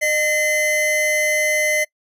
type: tone pair together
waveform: square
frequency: 610 / 2052 Hz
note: D#5 / C7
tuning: -34 / -34 cents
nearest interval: octave + major sixth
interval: 2100 cents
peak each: -22 / -18 dBFS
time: 0.01-1.85 s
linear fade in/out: 20 ms
effects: noise-tail reverb RT60 0.1 s tail -25 dB re dry + resampled to 32000 Hz

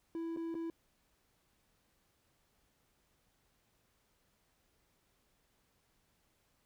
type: tone with dropouts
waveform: triangle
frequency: 330.8 Hz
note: E4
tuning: 6 cents sharp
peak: -35 dBFS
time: 0.15-0.7 s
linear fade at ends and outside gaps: 1 ms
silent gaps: 0.363-0.371 / 0.543-0.551 s
effects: pink hiss -75 dBFS RMS until 6.65 s

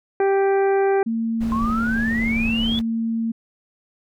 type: harmonic tone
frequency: 392 Hz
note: G4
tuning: in tune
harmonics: 1 / 2 / 3 / 4 / 5 / 6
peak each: -16 / -23 / -36 / -31 / -37 / -39 dBFS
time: 0.2-1.03 s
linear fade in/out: 2 ms
type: tone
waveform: sine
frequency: 227.3 Hz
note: A#3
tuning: 43 cents flat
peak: -20 dBFS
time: 1.06-3.32 s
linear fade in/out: 10 ms
type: noise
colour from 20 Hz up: brown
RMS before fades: -30 dBFS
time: 1.4-2.82 s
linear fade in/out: 20 ms
type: exponential sweep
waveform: sine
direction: up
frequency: 1046.5 to 3474 Hz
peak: -23 dBFS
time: 1.52-2.79 s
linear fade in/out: 0 ms
effects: none

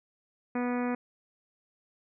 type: harmonic tone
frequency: 245.4 Hz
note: B3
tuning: 11 cents flat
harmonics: 1 / 2 / 3 / 4 / 5 / 6 / 7 / 8 / 9 / 10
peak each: -29 / -35 / -39 / -41 / -43 / -45 / -46 / -47 / -48 / -49 dBFS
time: 0.55-0.95 s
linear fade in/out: 5 ms
effects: none

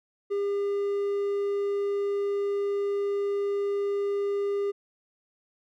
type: tone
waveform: triangle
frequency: 402.7 Hz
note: G4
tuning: 47 cents sharp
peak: -23 dBFS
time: 0.3-4.72 s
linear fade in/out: 20 ms
effects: none

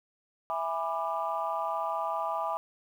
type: chord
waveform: sine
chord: E dominant seventh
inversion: none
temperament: just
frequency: 659.3 / 824.1 / 988.9 / 1186.7 Hz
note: E5 / G#5 / B5 / D6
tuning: 0 / -14 / +2 / +18 cents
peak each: -34 dBFS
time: 0.5-2.57 s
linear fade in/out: 0 ms
effects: tanh soft clip ceiling -19 dBFS + 10-bit

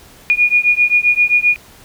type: beating tone pair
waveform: sine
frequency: 2439 / 2446.6 Hz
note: D#7 / D#7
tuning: -35 / -30 cents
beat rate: 7.6 Hz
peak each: -13 dBFS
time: 0.3-1.56 s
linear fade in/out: 0 ms
effects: pink hiss -43 dBFS RMS until 1.84 s

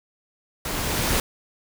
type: noise with level ramp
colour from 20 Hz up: pink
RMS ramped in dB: -29 to -21 dBFS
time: 0.65-1.2 s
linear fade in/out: 2 ms
effects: none

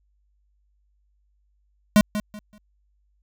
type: tone with echo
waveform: square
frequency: 210 Hz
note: G#3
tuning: 19 cents sharp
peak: -12 dBFS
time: 1.96-2.01 s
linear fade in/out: 0 ms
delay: 190 ms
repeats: 3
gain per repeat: -12 dB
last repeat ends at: 2.58 s
effects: added 50 Hz sine -63 dBFS peak until 3.22 s

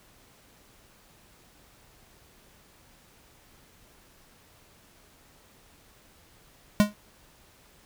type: tone with exponential decay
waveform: square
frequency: 207.8 Hz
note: G#3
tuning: 1 cent sharp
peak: -13 dBFS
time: 6.8-6.94 s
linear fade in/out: 0 ms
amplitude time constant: 29 ms
effects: pink hiss -58 dBFS RMS until 7.85 s

